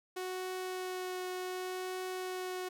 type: tone with vibrato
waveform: sawtooth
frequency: 368.6 Hz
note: F#4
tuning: 7 cents flat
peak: -33 dBFS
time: 0.16-2.69 s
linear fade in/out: 10 ms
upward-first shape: triangle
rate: 0.67 Hz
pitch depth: 11 cents each way
effects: none